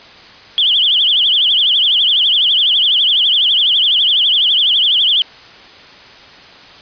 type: tone with vibrato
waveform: sine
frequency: 3193 Hz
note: G7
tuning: 31 cents sharp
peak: -9 dBFS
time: 0.58-5.22 s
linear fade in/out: 0 ms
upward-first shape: triangle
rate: 12 Hz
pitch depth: 210 cents each way
effects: white hiss -38 dBFS RMS until 6.81 s + resampled to 11025 Hz